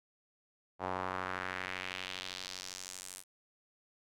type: tone with band-pass filter sweep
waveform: sawtooth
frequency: 92.6 Hz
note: F#2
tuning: 2 cents sharp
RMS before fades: -41 dBFS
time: 0.79-3.24 s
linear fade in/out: 50 ms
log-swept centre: 830 to 9800 Hz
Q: 1.8
effects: none